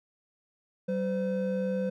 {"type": "tone pair together", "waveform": "triangle", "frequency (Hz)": [191.1, 510.6], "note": ["G3", "C5"], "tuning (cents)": [-44, -42], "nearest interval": "octave + perfect fourth", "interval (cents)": 1702, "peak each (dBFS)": -28, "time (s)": [0.88, 1.9], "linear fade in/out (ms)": 10, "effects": []}